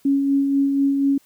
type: tone with tremolo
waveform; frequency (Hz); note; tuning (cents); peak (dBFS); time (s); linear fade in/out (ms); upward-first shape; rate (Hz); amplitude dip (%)
sine; 277.2; C#4; 0; -14; 0.05-1.18; 5; sine; 4.1; 35
effects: white hiss -58 dBFS RMS until 1.25 s